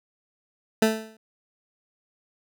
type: tone with exponential decay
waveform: 20% pulse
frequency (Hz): 220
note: A3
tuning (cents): 0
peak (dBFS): -10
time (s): 0.82-1.17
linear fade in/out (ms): 5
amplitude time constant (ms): 76
effects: none